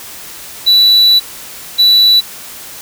triangle tone pair in turn, 3951 / 3951 Hz, B7 / B7, 0 / 0 cents, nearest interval unison, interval 0 cents, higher neither, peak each -3 dBFS, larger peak neither, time 0.66-1.2 / 1.78-2.21 s, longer first, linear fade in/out 20 ms, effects white hiss -30 dBFS RMS until 2.81 s

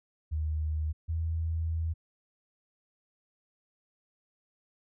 sine tone pair in turn, 77.4 / 81.5 Hz, D#2 / E2, -9 / -19 cents, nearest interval minor second, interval 90 cents, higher second, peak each -28 dBFS, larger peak neither, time 0.31-0.93 / 1.08-1.94 s, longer second, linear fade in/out 20 ms, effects none

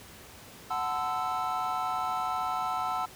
triangle chord, F# half-diminished seventh, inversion none, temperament equal with one note detuned, 740 / 880 / 1023.8 / 1318.5 Hz, F#5 / A5 / C6 / E6, 0 / 0 / -38 / 0 cents, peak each -31 / -34 / -34 / -31 dBFS, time 0.7-3.06 s, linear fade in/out 10 ms, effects pink hiss -49 dBFS RMS until 3.15 s + high-pass 60 Hz 12 dB/octave

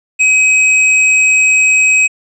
sine tone with hard clipping, 2535 Hz, D#7, 32 cents sharp, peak -8 dBFS, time 0.19-2.08 s, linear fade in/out 20 ms, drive 14 dB, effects resampled to 24000 Hz

